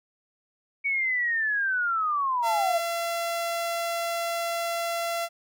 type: linear sweep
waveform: sine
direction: down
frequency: 2251 to 643 Hz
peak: -23 dBFS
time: 0.84-2.8 s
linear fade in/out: 20 ms
type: tone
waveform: sawtooth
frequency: 679 Hz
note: F5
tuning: 49 cents flat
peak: -23 dBFS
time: 2.42-5.29 s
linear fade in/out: 50 ms
effects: none